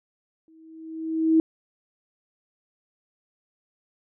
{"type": "tone with exponential growth", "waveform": "sine", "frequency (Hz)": 321.2, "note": "E4", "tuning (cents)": -45, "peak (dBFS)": -13, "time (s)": [0.48, 1.4], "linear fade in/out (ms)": 1, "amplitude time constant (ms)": 200, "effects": []}